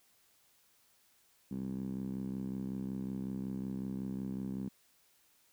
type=tone with band-pass filter; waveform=10% pulse; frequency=65.41 Hz; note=C2; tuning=in tune; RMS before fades=-39 dBFS; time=1.51-4.69 s; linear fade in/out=5 ms; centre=210 Hz; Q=3; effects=white hiss -69 dBFS RMS until 5.52 s